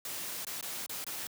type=noise with dropouts; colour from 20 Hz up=white; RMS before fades=-39 dBFS; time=0.05-1.27 s; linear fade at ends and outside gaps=2 ms; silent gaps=0.449-0.468 / 0.611-0.626 / 0.863-0.894 / 1.043-1.066 s; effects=high-pass 100 Hz 12 dB/octave